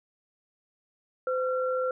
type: tone pair together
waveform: sine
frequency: 511.7 / 1366 Hz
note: C5 / F6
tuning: -39 / -39 cents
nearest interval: octave + perfect fourth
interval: 1700 cents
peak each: -26 / -32 dBFS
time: 1.27-1.91 s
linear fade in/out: 2 ms
effects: none